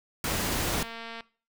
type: noise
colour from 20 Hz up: pink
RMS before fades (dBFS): -29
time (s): 0.24-0.83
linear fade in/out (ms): 2
type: click train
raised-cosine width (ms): 0.3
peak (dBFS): -24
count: 108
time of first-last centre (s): 0.74-1.207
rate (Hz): 229
effects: noise-tail reverb RT60 0.4 s tail -20 dB re dry